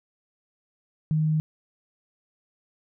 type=tone; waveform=sine; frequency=155.56 Hz; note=D#3; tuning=in tune; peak=-20 dBFS; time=1.11-1.4 s; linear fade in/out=0 ms; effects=none